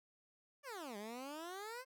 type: exponential two-way sweep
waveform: 15% pulse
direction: down then up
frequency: 600 to 198.8 to 531 Hz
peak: -39 dBFS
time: 0.63-1.85 s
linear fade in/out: 50 ms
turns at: 0.97 s
effects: none